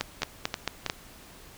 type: two click trains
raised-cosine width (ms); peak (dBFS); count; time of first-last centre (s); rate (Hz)
0.2; -9 / -11; 5 / 3; 0.01-0.899 / 0.22-0.863; 4.5 / 3.11
effects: pink hiss -50 dBFS RMS until 1.57 s